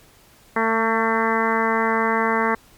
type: harmonic tone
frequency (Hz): 224.8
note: A3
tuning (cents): +37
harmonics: 1 / 2 / 3 / 4 / 5 / 6 / 7 / 8 / 9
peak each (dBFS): -25 / -24 / -29 / -24 / -24 / -29 / -28 / -28 / -28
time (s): 0.56-2.55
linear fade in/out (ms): 5
effects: pink hiss -52 dBFS RMS until 2.77 s + MP3 96 kbps